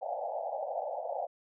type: band-pass noise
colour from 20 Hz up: white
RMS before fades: -36 dBFS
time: 0.01-1.27 s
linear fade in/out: 20 ms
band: 520 to 820 Hz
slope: 96 dB/octave
effects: none

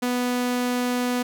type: tone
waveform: sawtooth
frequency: 246.9 Hz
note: B3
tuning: in tune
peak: -18 dBFS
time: 0.02-1.23 s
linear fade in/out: 10 ms
effects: none

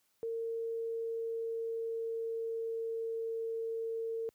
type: tone with pitch glide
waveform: sine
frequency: 456.8 to 453.6 Hz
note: A#4 to A#4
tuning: -35 to -47 cents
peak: -34 dBFS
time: 0.23-4.29 s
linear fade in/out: 0 ms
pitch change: -12 cents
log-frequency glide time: 0.67-3.43 s
effects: white hiss -75 dBFS RMS until 4.34 s + high-pass 60 Hz 12 dB/octave

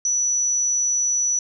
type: tone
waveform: sine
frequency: 5920 Hz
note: F#8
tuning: in tune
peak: -18 dBFS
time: 0.05-1.39 s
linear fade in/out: 2 ms
effects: none

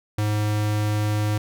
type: tone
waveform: square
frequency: 105.5 Hz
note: G#2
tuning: 28 cents sharp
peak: -21 dBFS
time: 0.18-1.38 s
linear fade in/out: 5 ms
effects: none

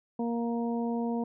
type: harmonic tone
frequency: 234.2 Hz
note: A#3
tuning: 8 cents sharp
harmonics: 1 / 2 / 3 / 4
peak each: -29 / -35 / -39 / -41 dBFS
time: 0.19-1.24 s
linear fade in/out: 5 ms
effects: none

